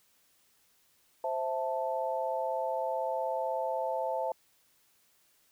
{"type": "chord", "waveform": "sine", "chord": "A minor", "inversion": "first", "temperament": "equal", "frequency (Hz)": [523.3, 659.3, 880], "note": ["C5", "E5", "A5"], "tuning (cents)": [0, 0, 0], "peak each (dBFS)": -34, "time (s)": [1.24, 4.32], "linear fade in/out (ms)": 2, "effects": ["white hiss -68 dBFS RMS until 5.51 s"]}